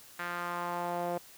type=tone with band-pass filter sweep; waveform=sawtooth; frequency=174.61 Hz; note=F3; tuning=in tune; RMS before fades=-35 dBFS; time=0.19-1.18 s; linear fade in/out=5 ms; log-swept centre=1600 to 600 Hz; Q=2.3; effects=white hiss -54 dBFS RMS until 1.37 s